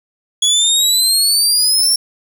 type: exponential sweep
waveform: 25% pulse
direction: up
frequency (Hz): 3356 to 5490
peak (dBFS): -6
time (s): 0.42-1.96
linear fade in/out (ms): 5
effects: none